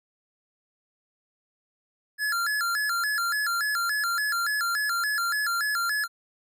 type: tone with vibrato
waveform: square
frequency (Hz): 1535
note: G6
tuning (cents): -37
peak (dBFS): -25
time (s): 2.18-6.08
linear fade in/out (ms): 50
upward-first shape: square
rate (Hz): 3.5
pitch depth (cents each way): 180
effects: none